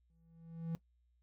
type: tone with exponential growth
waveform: triangle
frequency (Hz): 165.1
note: E3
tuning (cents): +3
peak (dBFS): -32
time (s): 0.1-0.75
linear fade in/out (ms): 0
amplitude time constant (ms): 140
effects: noise-tail reverb RT60 0.1 s tail -17 dB re dry + added 60 Hz sine -70 dBFS peak until 1.22 s